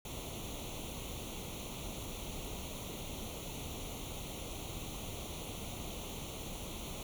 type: noise with comb filter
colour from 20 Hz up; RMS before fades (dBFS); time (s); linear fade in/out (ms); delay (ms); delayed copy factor
pink; -43; 0.05-7.03; 2; 0.3; +0.85
effects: none